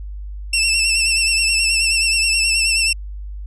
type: tone with vibrato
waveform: 20% pulse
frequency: 2681 Hz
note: E7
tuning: 29 cents sharp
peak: -9 dBFS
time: 0.53-2.93 s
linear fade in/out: 5 ms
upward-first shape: sine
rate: 9.4 Hz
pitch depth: 42 cents each way
effects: added 50 Hz sine -27 dBFS peak until 3.46 s + resampled to 24000 Hz